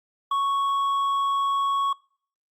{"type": "tone with hard clipping", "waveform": "sine", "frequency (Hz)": 1108.7, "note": "C#6", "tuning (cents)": 0, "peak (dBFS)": -22, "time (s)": [0.31, 1.93], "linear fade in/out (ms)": 5, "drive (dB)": 4, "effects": ["noise-tail reverb RT60 0.5 s tail -24 dB re dry", "Opus 48 kbps"]}